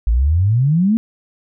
sine exponential sweep, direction up, 52.3 to 233.1 Hz, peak -11 dBFS, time 0.07-0.97 s, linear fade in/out 0 ms, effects none

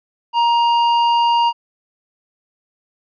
sine tone with tanh clipping, 940 Hz, A#5, 14 cents sharp, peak -14 dBFS, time 0.33-1.53 s, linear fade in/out 50 ms, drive 13 dB, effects resampled to 11025 Hz

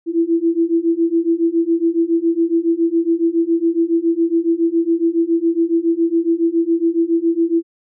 sine beating tone pair, 329.6 / 336.8 Hz, E4 / E4, 0 / +37 cents, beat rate 7.2 Hz, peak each -17 / -16 dBFS, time 0.06-7.63 s, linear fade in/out 50 ms, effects none

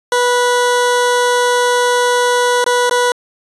20% pulse tone with dropouts, 490 Hz, B4, 14 cents flat, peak -6 dBFS, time 0.12-3.12 s, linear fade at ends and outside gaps 2 ms, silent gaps 2.642-2.663 / 2.896-2.91 s, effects resampled to 24000 Hz

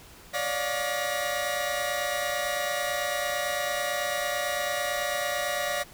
sawtooth tone cluster, 568 / 597 / 712 / 1911 Hz, C#5 / D5 / F5 / A#6, +42 / +28 / +33 / +43 cents, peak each -29 dBFS, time 0.33-5.84 s, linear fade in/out 20 ms, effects pink hiss -50 dBFS RMS until 5.93 s

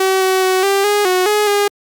sawtooth tone with pitch steps, 380.4 / 376.8 / 374 / 394.6 / 412.7 / 367.3 / 419.5 / 408 Hz, F#4 / F#4 / F#4 / G4 / G#4 / F#4 / G#4 / G#4, +48 / +32 / +19 / +11 / -11 / -13 / +17 / -31 cents, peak -8 dBFS, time 0-1.68 s, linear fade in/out 5 ms, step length 210 ms, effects Opus 48 kbps

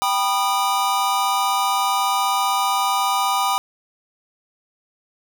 square chord, G augmented, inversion none, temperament just, 784 / 980 / 1225 Hz, G5 / B5 / D#6, 0 / -14 / -27 cents, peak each -23 dBFS, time 0.02-3.58 s, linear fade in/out 0 ms, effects none

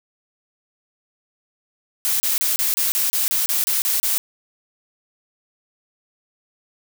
blue noise bursts, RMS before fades -20 dBFS, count 12, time 2.05-4.18 s, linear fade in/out 0 ms, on 150 ms, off 30 ms, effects none

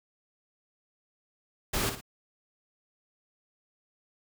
pink noise with echo, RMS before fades -29 dBFS, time 1.73-1.9 s, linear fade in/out 10 ms, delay 56 ms, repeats 2, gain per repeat -8 dB, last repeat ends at 2.012 s, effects none

